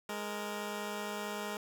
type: tone pair together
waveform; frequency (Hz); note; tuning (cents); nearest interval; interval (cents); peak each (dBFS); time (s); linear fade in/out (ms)
10% pulse; 207.7 / 466.2; G#3 / A#4; 0 / 0; octave + major second; 1400; -30 / -34; 0.09-1.57; 2
effects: none